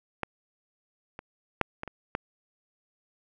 clicks, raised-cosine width 0.5 ms, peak -14 / -24 / -7 / -19 / -23 / -13 dBFS, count 6, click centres 0.233 / 1.191 / 1.613 / 1.834 / 1.877 / 2.151 s, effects none

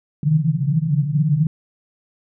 white band-pass noise, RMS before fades -18 dBFS, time 0.23-1.47 s, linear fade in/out 2 ms, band 140 to 160 Hz, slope 96 dB/octave, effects none

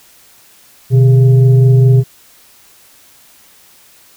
sine tone with frequency modulation, 126.1 Hz, B2, 36 cents sharp, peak -4 dBFS, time 0.9-2.04 s, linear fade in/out 50 ms, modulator 277 Hz, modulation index 0.45, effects white hiss -45 dBFS RMS until 4.16 s

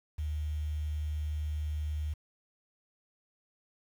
sine tone with quantisation, 75.8 Hz, D#2, 45 cents flat, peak -31 dBFS, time 0.18-2.14 s, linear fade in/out 10 ms, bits 9, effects none

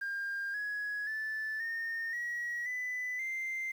sine tone with pitch steps, 1604 / 1676 / 1751.2 / 1829.8 / 1911.9 / 1997.7 / 2087 Hz, G6 / G#6 / A6 / A#6 / A#6 / B6 / C7, +39 / +15 / -9 / -33 / +43 / +19 / -5 cents, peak -32 dBFS, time 0.01-3.72 s, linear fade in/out 10 ms, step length 530 ms, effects tanh soft clip ceiling -32 dBFS + 10-bit

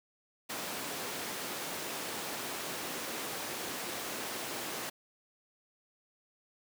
pink high-pass noise, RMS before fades -39 dBFS, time 0.49-4.9 s, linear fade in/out 10 ms, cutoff 270 Hz, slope 12 dB/octave, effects none

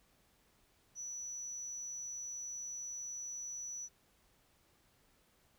sine tone with amplitude modulation, 5920 Hz, F#8, in tune, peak -38 dBFS, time 0.95-3.89 s, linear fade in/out 50 ms, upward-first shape sine, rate 291 Hz, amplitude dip 30%, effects tanh soft clip ceiling -39 dBFS + pink hiss -71 dBFS RMS until 5.58 s

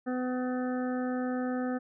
harmonic tone, 252.3 Hz, B3, 37 cents sharp, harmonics 1 / 2 / 3 / 5 / 6 / 7, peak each -30 / -36 / -40 / -44 / -46 / -47 dBFS, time 0.06-1.79 s, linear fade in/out 20 ms, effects none

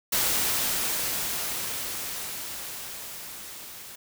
white noise with level ramp, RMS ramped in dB -24 to -43 dBFS, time 0.12-3.96 s, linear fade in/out 10 ms, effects none

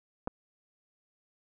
clicks, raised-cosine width 1 ms, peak -19 / -25 dBFS, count 2, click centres 0.274 / 0.278 s, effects none

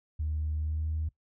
sine tone with pitch glide, 76.8 to 78.46 Hz, D#2 to D#2, -22 to +15 cents, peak -28 dBFS, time 0.19-1.09 s, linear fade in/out 10 ms, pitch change +37 cents, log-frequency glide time 0.59-0.88 s, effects noise-tail reverb RT60 0.1 s tail -19 dB re dry + tanh soft clip ceiling -24 dBFS

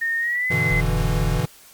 sine tone with pitch glide, 1837 to 2050 Hz, A#6 to C7, -26 to -36 cents, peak -20 dBFS, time 0.01-0.81 s, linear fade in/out 10 ms, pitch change +190 cents, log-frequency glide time 0.18-0.53 s
square chord, E minor seventh, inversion first, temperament equal, 98 / 123.47 / 146.83 / 164.81 Hz, G2 / B2 / D3 / E3, 0 / 0 / 0 / 0 cents, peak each -29 / -26 / -28 / -26 dBFS, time 0.5-1.46 s, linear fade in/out 10 ms
sine tone, 41.2 Hz, E1, in tune, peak -21 dBFS, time 0.7-1.4 s, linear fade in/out 20 ms
effects white hiss -48 dBFS RMS until 1.73 s + Opus 48 kbps

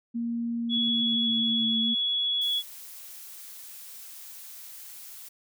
sine tone with pitch glide, 234.1 to 225.6 Hz, A#3 to A3, +8 to +44 cents, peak -27 dBFS, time 0.14-1.95 s, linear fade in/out 20 ms, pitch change -64 cents, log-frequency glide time 0.58-1.71 s
sine tone, 3373 Hz, G#7, 26 cents sharp, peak -24 dBFS, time 0.69-2.63 s, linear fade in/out 50 ms
blue noise, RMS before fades -44 dBFS, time 2.41-5.29 s, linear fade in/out 10 ms
effects none

